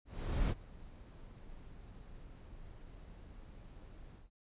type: noise with ADSR envelope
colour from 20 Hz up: brown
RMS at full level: -30 dBFS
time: 0.05-4.3 s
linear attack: 450 ms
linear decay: 39 ms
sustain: -22 dB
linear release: 140 ms
effects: resampled to 8000 Hz